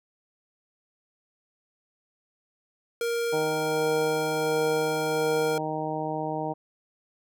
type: tone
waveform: square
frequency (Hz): 468.1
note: A#4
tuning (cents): +7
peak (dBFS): -26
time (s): 3.01-5.58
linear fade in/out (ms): 2
type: harmonic tone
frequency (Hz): 155.56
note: D#3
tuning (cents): 0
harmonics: 1 / 2 / 3 / 4 / 5 / 6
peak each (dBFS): -36 / -34 / -35 / -34 / -33 / -36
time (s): 3.32-6.54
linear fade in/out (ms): 20
effects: none